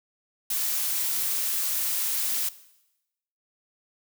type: noise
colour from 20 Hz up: blue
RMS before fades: -27 dBFS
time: 0.5-2.49 s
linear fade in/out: 5 ms
effects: noise-tail reverb RT60 0.9 s tail -17 dB re dry